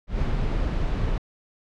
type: noise with ADSR envelope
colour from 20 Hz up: brown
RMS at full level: -22 dBFS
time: 0.07-1.18 s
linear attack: 150 ms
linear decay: 13 ms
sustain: -2 dB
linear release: 4 ms
effects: low-pass 4000 Hz 12 dB/octave